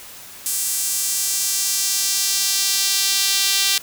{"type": "tone with high-pass filter sweep", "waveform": "sawtooth", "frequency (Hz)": 392, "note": "G4", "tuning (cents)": 0, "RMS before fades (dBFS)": -20, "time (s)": [0.46, 3.78], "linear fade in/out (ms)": 0, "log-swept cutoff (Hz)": [8300, 3700], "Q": 1.3, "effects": ["white hiss -39 dBFS RMS until 3.82 s"]}